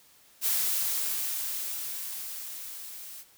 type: noise with level ramp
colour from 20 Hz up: blue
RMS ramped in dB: -26 to -44 dBFS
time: 0.41-3.25 s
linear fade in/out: 50 ms
effects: white hiss -59 dBFS RMS until 3.37 s